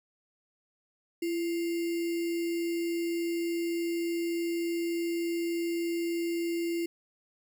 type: tone with sample-and-hold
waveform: sine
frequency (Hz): 338.3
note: E4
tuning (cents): +45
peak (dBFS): -28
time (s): 1.22-6.86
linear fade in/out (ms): 5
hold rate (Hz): 2450
effects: none